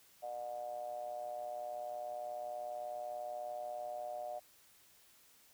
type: ring-modulated tone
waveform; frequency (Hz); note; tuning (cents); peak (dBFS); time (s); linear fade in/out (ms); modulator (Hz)
triangle; 60.1; B1; -46; -35; 0.22-4.4; 20; 664
effects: white hiss -65 dBFS RMS until 5.53 s